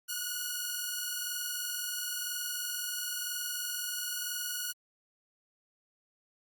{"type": "tone pair together", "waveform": "5% pulse", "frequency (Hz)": [1447, 1468], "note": ["F#6", "F#6"], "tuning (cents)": [-39, -14], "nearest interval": "unison", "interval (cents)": 25, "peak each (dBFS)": [-25, -26], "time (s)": [0.08, 4.73], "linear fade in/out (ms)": 20, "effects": ["Opus 48 kbps"]}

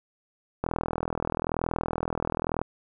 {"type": "click train", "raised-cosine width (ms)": 1, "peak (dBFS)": -13, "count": 82, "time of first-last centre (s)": [0.64, 2.616], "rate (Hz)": 41, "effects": []}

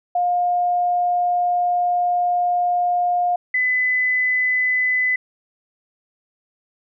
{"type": "tone pair in turn", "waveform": "sine", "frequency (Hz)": [710, 2008], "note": ["F5", "B6"], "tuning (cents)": [28, 28], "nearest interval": "octave + tritone", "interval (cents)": 1800, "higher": "second", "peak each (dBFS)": -16, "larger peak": "neither", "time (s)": [[0.15, 3.36], [3.54, 5.16]], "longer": "first", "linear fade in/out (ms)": 5, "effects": []}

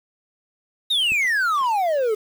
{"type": "exponential sweep", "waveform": "triangle", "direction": "down", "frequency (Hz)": [3817, 414.2], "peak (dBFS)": -16, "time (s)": [0.9, 2.15], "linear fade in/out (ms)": 10}
{"type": "click", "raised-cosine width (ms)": 3, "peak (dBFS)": -24, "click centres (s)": 1.12}
{"effects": ["7-bit"]}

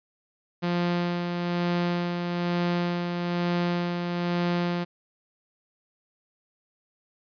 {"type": "tone with tremolo", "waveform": "sawtooth", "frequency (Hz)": 174.61, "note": "F3", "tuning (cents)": 0, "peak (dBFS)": -19, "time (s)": [0.62, 4.85], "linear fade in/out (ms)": 20, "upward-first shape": "sine", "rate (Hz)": 1.1, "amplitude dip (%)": 40, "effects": ["resampled to 11025 Hz"]}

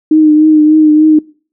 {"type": "tone with vibrato", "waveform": "sine", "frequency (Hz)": 307.7, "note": "D#4", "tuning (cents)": -19, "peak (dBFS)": -3, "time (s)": [0.11, 1.19], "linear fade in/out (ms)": 5, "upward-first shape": "triangle", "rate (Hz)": 3.4, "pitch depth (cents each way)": 34, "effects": ["noise-tail reverb RT60 0.4 s tail -23 dB re dry"]}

